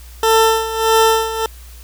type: tone with tremolo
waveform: 20% pulse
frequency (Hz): 446.2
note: A4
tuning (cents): +24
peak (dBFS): -4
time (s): 0.23-1.46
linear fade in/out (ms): 2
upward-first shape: sine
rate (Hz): 1.6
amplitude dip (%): 75
effects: added 60 Hz sine -35 dBFS peak until 1.83 s + white hiss -44 dBFS RMS until 1.83 s